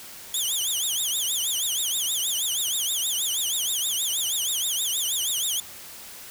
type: tone with vibrato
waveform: 15% pulse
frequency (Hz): 3300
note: G#7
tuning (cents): -12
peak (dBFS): -17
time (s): 0.34-5.6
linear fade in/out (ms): 2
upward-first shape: triangle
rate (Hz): 6.3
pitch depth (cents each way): 250
effects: white hiss -42 dBFS RMS until 6.3 s